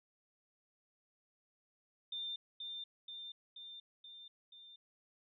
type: tone with echo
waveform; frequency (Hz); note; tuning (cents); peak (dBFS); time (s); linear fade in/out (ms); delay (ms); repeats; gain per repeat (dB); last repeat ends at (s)
sine; 3596; A7; +37; -39; 2.12-2.36; 5; 480; 5; -3; 4.76
effects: none